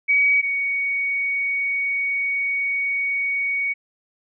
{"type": "tone pair in turn", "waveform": "sine", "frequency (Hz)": [2263, 2238], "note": ["C#7", "C#7"], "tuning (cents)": [35, 16], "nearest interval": "unison", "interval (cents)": 19, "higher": "first", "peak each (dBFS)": [-14, -20], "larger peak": "first", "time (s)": [[0.08, 0.42], [0.42, 3.74]], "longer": "second", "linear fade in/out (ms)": 20, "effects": []}